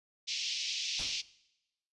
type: band-pass noise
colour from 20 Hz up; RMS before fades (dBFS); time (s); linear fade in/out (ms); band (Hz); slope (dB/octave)
white; -36; 0.27-1.22; 20; 2400 to 5900; 48
type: noise with exponential decay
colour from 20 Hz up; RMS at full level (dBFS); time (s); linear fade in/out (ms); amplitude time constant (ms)
pink; -43; 0.99-1.3; 2; 66
effects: noise-tail reverb RT60 0.9 s tail -20 dB re dry + resampled to 24000 Hz